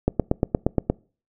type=click train; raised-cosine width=2 ms; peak=-5 dBFS; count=8; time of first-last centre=0.08-0.9 s; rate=8.54 Hz; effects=noise-tail reverb RT60 0.4 s tail -25 dB re dry